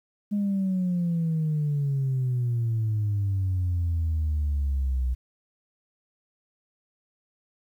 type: exponential sweep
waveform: sine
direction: down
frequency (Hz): 207.7 to 61.74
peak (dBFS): -21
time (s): 0.31-5.15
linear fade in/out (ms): 20
effects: tanh soft clip ceiling -20 dBFS + 10-bit